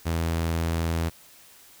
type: tone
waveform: sawtooth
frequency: 82.7 Hz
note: E2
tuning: 6 cents sharp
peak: -20 dBFS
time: 0.05-1.1 s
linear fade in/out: 20 ms
effects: white hiss -52 dBFS RMS until 1.8 s

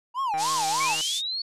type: tone with vibrato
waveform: triangle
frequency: 924 Hz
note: A#5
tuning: 16 cents flat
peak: -22 dBFS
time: 0.14-0.97 s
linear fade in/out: 50 ms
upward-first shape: sine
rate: 3.3 Hz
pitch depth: 290 cents each way
type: click train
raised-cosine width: 0.5 ms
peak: -24 dBFS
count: 106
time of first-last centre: 0.34-1.009 s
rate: 157 Hz
type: band-pass noise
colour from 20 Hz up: white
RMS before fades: -31 dBFS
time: 0.37-1.22 s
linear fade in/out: 50 ms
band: 3400 to 7800 Hz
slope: 24 dB/octave
type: linear sweep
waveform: sine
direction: up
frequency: 2197 to 4460 Hz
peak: -27 dBFS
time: 0.8-1.42 s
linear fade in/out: 5 ms
effects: resampled to 32000 Hz

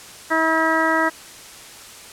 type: harmonic tone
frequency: 321.8 Hz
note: E4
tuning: 42 cents flat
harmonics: 1 / 2 / 3 / 4 / 5 / 6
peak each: -23 / -23 / -23 / -23 / -23 / -23 dBFS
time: 0.3-1.1 s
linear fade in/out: 20 ms
effects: white hiss -40 dBFS RMS until 2.12 s + low-pass 10000 Hz 12 dB/octave

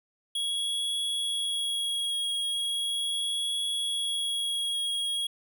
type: tone with vibrato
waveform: square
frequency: 3322 Hz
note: G#7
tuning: in tune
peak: -28 dBFS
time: 0.35-5.27 s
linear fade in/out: 5 ms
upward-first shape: triangle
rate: 0.38 Hz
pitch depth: 15 cents each way
effects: none

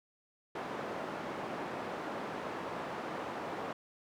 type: band-pass noise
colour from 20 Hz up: white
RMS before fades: -40 dBFS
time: 0.55-3.73 s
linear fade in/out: 5 ms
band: 180 to 950 Hz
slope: 12 dB/octave
effects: none

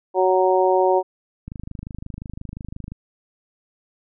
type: harmonic tone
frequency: 186 Hz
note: F#3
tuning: 9 cents sharp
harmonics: 2 / 3 / 4 / 5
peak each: -18 / -20 / -21 / -22 dBFS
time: 0.14-1.03 s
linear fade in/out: 50 ms
type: click train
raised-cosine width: 5 ms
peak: -20 dBFS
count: 38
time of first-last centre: 1.48-2.92 s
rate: 25.7 Hz
effects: none

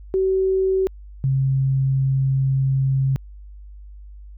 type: tone pair in turn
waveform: sine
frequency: 379.9 / 134.31 Hz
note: F#4 / C3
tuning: +46 / +46 cents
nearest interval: octave + tritone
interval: 1800 cents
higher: first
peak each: -16 dBFS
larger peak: neither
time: 0.14-0.87 / 1.24-3.16 s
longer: second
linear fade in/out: 0 ms
effects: added 50 Hz sine -37 dBFS peak until 4.37 s

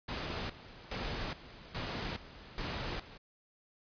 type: noise with tremolo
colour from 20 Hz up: pink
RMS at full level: -38 dBFS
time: 0.08-3.18 s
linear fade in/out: 10 ms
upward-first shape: square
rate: 1.2 Hz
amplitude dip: 80%
effects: resampled to 11025 Hz

